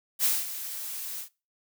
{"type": "noise with ADSR envelope", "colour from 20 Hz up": "blue", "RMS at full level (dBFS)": -23, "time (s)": [0.19, 1.29], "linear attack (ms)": 51, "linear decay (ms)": 210, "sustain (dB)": -13, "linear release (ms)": 95, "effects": ["noise-tail reverb RT60 0.3 s tail -22 dB re dry"]}